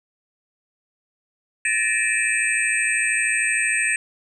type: tone cluster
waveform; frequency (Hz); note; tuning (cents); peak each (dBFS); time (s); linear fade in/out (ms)
sine; 1746 / 1859 / 2368 / 2591 / 8250; A6 / A#6 / D7 / E7 / C9; -14 / -5 / +14 / -30 / -25; -25; 1.65-3.96; 2
effects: none